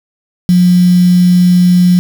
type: tone with quantisation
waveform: sine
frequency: 178.9 Hz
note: F3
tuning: 42 cents sharp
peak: -4 dBFS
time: 0.49-1.99 s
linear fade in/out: 0 ms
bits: 4
effects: none